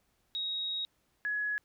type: tone pair in turn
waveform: sine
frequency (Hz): 3784 / 1685.6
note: A#7 / G#6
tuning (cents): +25 / +25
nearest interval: octave + major second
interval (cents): 1400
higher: first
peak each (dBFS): -32 / -30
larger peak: second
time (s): 0.35-0.85 / 1.25-1.58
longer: first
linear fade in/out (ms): 0
effects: pink hiss -74 dBFS RMS until 1.64 s